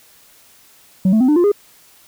sine tone with pitch steps, 187.7 / 219.4 / 256.4 / 299.7 / 350.3 / 409.4 Hz, F#3 / A3 / C4 / D4 / F4 / G#4, +25 / -5 / -35 / +35 / +5 / -25 cents, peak -7 dBFS, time 1.05-1.518 s, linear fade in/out 5 ms, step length 78 ms, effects tanh soft clip ceiling -9 dBFS + white hiss -49 dBFS RMS until 2.07 s

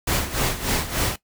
pink noise with tremolo, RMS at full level -21 dBFS, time 0.07-1.16 s, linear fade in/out 5 ms, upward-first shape sine, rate 3.4 Hz, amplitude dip 75%, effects noise-tail reverb RT60 0.1 s tail -17 dB re dry

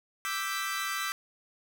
sawtooth chord, E minor seventh, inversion third, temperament equal, 1174.7 / 1318.5 / 1568 / 1975.5 Hz, D6 / E6 / G6 / B6, 0 / 0 / 0 / 0 cents, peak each -33 dBFS, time 0.25-1.12 s, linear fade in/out 0 ms, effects none

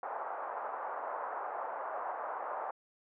pink band-pass noise, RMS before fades -39 dBFS, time 0.03-2.71 s, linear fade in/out 2 ms, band 650 to 1200 Hz, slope 24 dB/octave, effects low-pass 2000 Hz 12 dB/octave

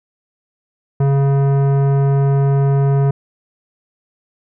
sine tone with tanh clipping, 138.59 Hz, C#3, in tune, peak -13 dBFS, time 1-3.11 s, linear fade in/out 5 ms, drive 15 dB, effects none

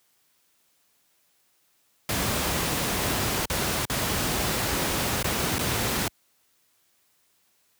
pink noise with dropouts, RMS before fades -26 dBFS, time 2.09-6.08 s, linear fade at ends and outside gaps 2 ms, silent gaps 3.456-3.499 / 3.853-3.898 / 5.228-5.243 / 5.584-5.591 s, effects white hiss -67 dBFS RMS until 7.79 s + high-pass 60 Hz 12 dB/octave

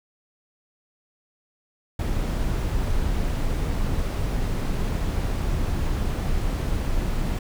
brown noise, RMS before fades -24 dBFS, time 1.99-7.39 s, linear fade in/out 5 ms, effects none

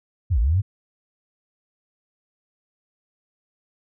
sine linear two-way sweep, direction down then up, 106.2 to 50 to 106.2 Hz, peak -16 dBFS, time 0.3-0.62 s, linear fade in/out 20 ms, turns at 0.39 s, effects none

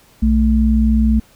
sine tone pair together, 61.86 / 220 Hz, B1 / A3, +3 / 0 cents, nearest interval octave + minor seventh, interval 2197 cents, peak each -13 dBFS, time 0.22-1.2 s, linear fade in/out 10 ms, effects pink hiss -50 dBFS RMS until 1.35 s

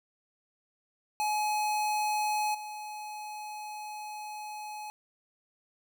square tone with level steps, 846 Hz, G#5, 32 cents sharp, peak -28 / -39 dBFS, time 1.2-4.9 s, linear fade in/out 0 ms, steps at 2.54 s, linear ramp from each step 10 ms, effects none

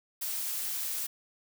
blue noise, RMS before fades -34 dBFS, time 0.21-1.07 s, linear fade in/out 10 ms, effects none

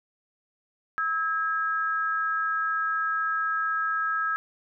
sine tone pair together, 1298 / 1633.8 Hz, E6 / G#6, -27 / -29 cents, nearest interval major third, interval 398 cents, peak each -26 / -28 dBFS, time 0.98-4.36 s, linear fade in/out 0 ms, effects none

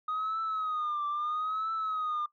sine tone with vibrato, 1244.5 Hz, D#6, in tune, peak -28 dBFS, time 0.08-2.26 s, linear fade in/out 5 ms, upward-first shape triangle, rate 0.76 Hz, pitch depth 110 cents each way, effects noise-tail reverb RT60 0.1 s tail -19 dB re dry + tanh soft clip ceiling -27 dBFS

